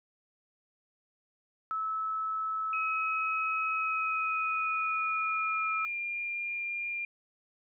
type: tone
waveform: sine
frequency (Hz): 1302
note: E6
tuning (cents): -22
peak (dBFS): -30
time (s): 1.71-5.85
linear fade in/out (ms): 0
type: tone with pitch glide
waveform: sine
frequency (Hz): 2542 to 2401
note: D#7 to D7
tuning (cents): +36 to +38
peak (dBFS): -32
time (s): 2.73-7.05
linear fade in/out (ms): 2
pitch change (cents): -98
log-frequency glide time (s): 3.75-5.78
effects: none